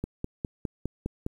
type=click train; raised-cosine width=3 ms; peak=-17 dBFS; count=7; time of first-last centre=0.04-1.264 s; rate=4.9 Hz; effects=9-bit